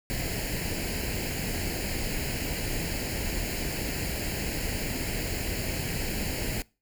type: noise with comb filter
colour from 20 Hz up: pink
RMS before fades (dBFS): -31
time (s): 0.1-6.62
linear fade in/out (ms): 0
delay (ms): 0.42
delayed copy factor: +0.75
effects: noise-tail reverb RT60 0.3 s tail -23 dB re dry